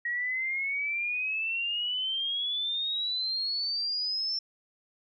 sine exponential sweep, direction up, 1894 to 5390 Hz, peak -28 dBFS, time 0.05-4.39 s, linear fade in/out 5 ms, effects none

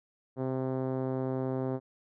5% pulse tone with low-pass filter, 130.81 Hz, C3, in tune, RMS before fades -32 dBFS, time 0.36-1.8 s, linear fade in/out 50 ms, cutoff 430 Hz, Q 0.91, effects none

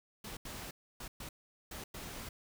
pink noise bursts at uneven times, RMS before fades -45 dBFS, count 6, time 0.24-0.37 / 0.45-0.71 / 1-1.08 / 1.2-1.29 / 1.71-1.84 / 1.94-2.29 s, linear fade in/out 5 ms, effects none

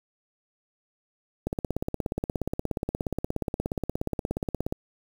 click train, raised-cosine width 2 ms, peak -14 dBFS, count 56, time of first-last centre 1.47-4.724 s, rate 16.9 Hz, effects 7-bit

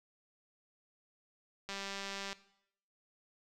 click train, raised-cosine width 0.2 ms, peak -24 dBFS, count 127, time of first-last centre 1.69-2.33 s, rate 197 Hz, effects noise-tail reverb RT60 0.7 s tail -17 dB re dry

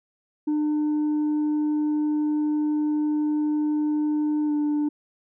sine tone with pitch glide, 301 to 296.5 Hz, D4 to D4, +43 to +17 cents, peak -18 dBFS, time 0.47-4.89 s, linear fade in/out 10 ms, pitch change -26 cents, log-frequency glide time 4.46-4.52 s, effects tanh soft clip ceiling -20 dBFS

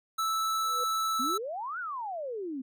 square tone, 1314 Hz, E6, 6 cents flat, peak -28 dBFS, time 0.18-1.38 s, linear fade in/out 10 ms
sine tone with exponential growth, 493.9 Hz, B4, in tune, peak -33 dBFS, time 0.54-0.84 s, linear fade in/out 5 ms, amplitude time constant 64 ms
sine exponential two-way sweep, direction up then down, 233.1 to 1522 to 249.8 Hz, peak -33 dBFS, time 1.19-2.62 s, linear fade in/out 10 ms, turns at 1.79 s
effects none

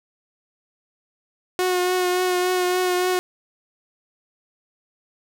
sawtooth tone with vibrato, 363.3 Hz, F#4, 32 cents flat, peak -15 dBFS, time 1.59-3.19 s, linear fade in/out 0 ms, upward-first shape triangle, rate 3.5 Hz, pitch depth 24 cents each way, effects none

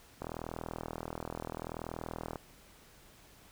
click train, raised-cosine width 1 ms, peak -24 dBFS, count 88, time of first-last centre 0.22-2.358 s, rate 40.7 Hz, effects pink hiss -59 dBFS RMS until 3.51 s

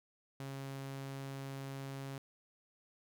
sawtooth tone, 136.4 Hz, C#3, 28 cents flat, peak -38 dBFS, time 0.4-2.18 s, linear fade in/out 2 ms, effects none

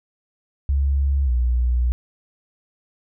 sine tone with pitch glide, 69.2 to 60.94 Hz, C#2 to B1, -2 to -22 cents, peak -16 dBFS, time 0.69-1.92 s, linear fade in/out 0 ms, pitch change -220 cents, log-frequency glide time 1.25-1.3 s, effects none

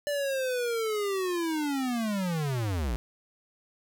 square linear sweep, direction down, 587.3 to 50.9 Hz, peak -28 dBFS, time 0.07-2.96 s, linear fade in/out 0 ms, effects none

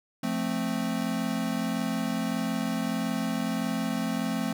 square chord, F major, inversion none, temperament equal, 174.61 / 220 / 261.6 Hz, F3 / A3 / C4, 0 / 0 / 0 cents, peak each -34 / -31 / -32 dBFS, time 0.23-4.53 s, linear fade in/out 5 ms, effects none

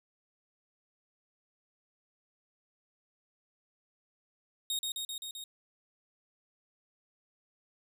sawtooth tone with echo, 3729 Hz, A#7, in tune, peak -28 dBFS, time 4.7-4.79 s, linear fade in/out 2 ms, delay 130 ms, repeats 5, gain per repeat -2 dB, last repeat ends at 5.44 s, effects none

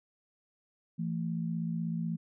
sine tone pair together, 167.2 / 223.4 Hz, E3 / A3, +25 / +27 cents, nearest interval perfect fourth, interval 502 cents, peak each -32 / -36 dBFS, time 0.98-2.17 s, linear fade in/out 20 ms, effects none

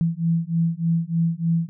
sine beating tone pair, 164.81 / 168.11 Hz, E3 / E3, 0 / +34 cents, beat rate 3.3 Hz, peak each -22 dBFS, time 0.01-1.69 s, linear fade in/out 0 ms, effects none

